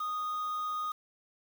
triangle tone with quantisation, 1238 Hz, D#6, 9 cents flat, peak -30 dBFS, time 0-0.92 s, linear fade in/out 5 ms, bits 8, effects none

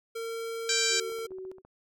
square tone with pitch glide, 456.6 to 453.2 Hz, A#4 to A#4, -36 to -49 cents, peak -34 dBFS, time 0.15-1.27 s, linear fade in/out 10 ms, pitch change -13 cents, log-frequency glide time 0.76-0.84 s
harmonic tone, 784 Hz, G5, in tune, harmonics 2 / 3 / 4 / 5 / 6 / 7 / 8 / 9 / 10, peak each -34 / -33 / -35 / -33 / -32 / -34 / -37 / -31 / -36 dBFS, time 0.69-1 s, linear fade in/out 2 ms
sine tone with tremolo, 375.6 Hz, F#4, 26 cents sharp, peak -37 dBFS, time 0.89-1.62 s, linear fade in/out 50 ms, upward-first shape square, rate 2.4 Hz, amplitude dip 70%
click train, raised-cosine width 1 ms, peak -40 dBFS, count 9, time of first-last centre 1.12-1.65 s, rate 15.1 Hz
effects none

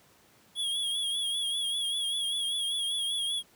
square tone with vibrato, 3322 Hz, G#7, in tune, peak -29 dBFS, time 0.55-3.43 s, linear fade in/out 50 ms, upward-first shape triangle, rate 5.1 Hz, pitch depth 68 cents each way, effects pink hiss -61 dBFS RMS until 3.55 s + high-pass 100 Hz 12 dB/octave

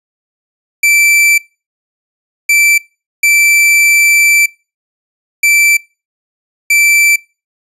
45% pulse tone bursts at uneven times, 2333 Hz, D7, 12 cents flat, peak -6 dBFS, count 5, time 0.83-1.38 / 2.49-2.78 / 3.23-4.46 / 5.43-5.77 / 6.7-7.16 s, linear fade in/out 5 ms, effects noise-tail reverb RT60 0.3 s tail -23 dB re dry + resampled to 32000 Hz

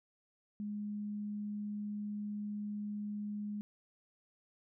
sine tone, 207.7 Hz, G#3, in tune, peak -37 dBFS, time 0.6-3.61 s, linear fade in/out 0 ms, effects none

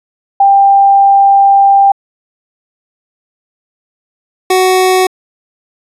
sine / 25% pulse tone pair in turn, 792 / 372.2 Hz, G5 / F#4, +18 / +10 cents, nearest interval octave + minor second, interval 1308 cents, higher first, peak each -3 dBFS, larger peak neither, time 0.4-1.92 / 4.5-5.07 s, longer first, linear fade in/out 5 ms, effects resampled to 32000 Hz

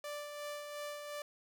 sawtooth tone with tremolo, 587.3 Hz, D5, in tune, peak -36 dBFS, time 0.04-1.22 s, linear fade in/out 2 ms, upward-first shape sine, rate 2.8 Hz, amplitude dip 40%, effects none

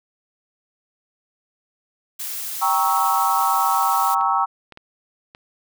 blue noise, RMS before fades -29 dBFS, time 2.19-4.15 s, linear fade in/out 10 ms
sine chord, G diminished seventh, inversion none, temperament equal with one note detuned, 784 / 932.3 / 1108.7 / 1307.1 Hz, G5 / Bb5 / Db6 / Fb6, 0 / 0 / 0 / -15 cents, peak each -22 dBFS, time 2.61-4.46 s, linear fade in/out 20 ms
clicks, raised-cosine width 0.3 ms, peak -25 dBFS, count 5, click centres 3.746 / 4.211 / 4.723 / 4.774 / 5.349 s
effects none

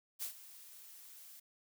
blue noise with ADSR envelope, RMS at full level -39 dBFS, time 0.19-1.4 s, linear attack 36 ms, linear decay 100 ms, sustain -16 dB, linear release 8 ms, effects none

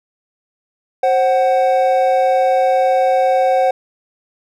triangle tone pair together, 529 / 747 Hz, C5 / F#5, +19 / +16 cents, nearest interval tritone, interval 597 cents, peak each -12 dBFS, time 1.03-3.71 s, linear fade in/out 5 ms, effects none

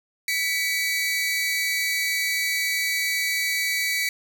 sawtooth tone pair together, 1975.5 / 2266 Hz, B6 / C#7, 0 / +37 cents, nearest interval major second, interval 237 cents, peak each -23 / -21 dBFS, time 0.28-4.09 s, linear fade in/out 2 ms, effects none

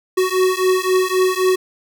square beating tone pair, 370 / 373.8 Hz, F#4 / F#4, 0 / +18 cents, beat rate 3.8 Hz, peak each -18 dBFS, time 0.17-1.56 s, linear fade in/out 10 ms, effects none

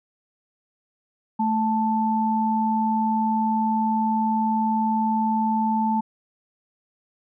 sine tone pair together, 220 / 880 Hz, A3 / A5, 0 / 0 cents, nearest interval 2 octaves, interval 2400 cents, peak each -22 dBFS, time 1.39-6.01 s, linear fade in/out 10 ms, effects none

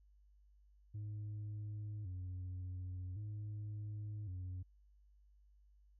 sine tone with vibrato, 98 Hz, G2, in tune, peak -39 dBFS, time 0.94-4.63 s, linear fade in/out 10 ms, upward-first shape square, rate 0.45 Hz, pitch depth 120 cents each way, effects tanh soft clip ceiling -41 dBFS + added 50 Hz sine -64 dBFS peak until 5.99 s

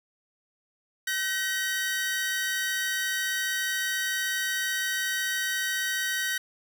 sawtooth tone pair together, 1528.4 / 1894 Hz, G6 / A#6, -44 / +27 cents, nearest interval major third, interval 371 cents, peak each -26 dBFS, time 1.07-6.38 s, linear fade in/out 5 ms, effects none

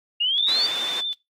sine exponential sweep, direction up, 2794 to 4699 Hz, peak -19 dBFS, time 0.2-0.67 s, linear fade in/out 10 ms
sine tone with vibrato, 3544 Hz, A7, 12 cents sharp, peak -24 dBFS, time 0.38-1.13 s, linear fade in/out 0 ms, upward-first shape square, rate 12 Hz, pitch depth 21 cents each way
white band-pass noise, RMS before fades -35 dBFS, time 0.48-1.01 s, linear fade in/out 5 ms, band 290 to 3800 Hz, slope 12 dB/octave
effects noise-tail reverb RT60 0.2 s tail -22 dB re dry + AAC 48 kbps

